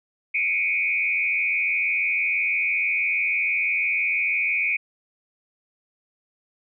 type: tone with frequency modulation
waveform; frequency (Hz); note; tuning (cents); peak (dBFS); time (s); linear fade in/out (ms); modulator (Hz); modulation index
sine; 2339; D7; -8; -20; 0.34-4.77; 10; 86.1; 1.9
effects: none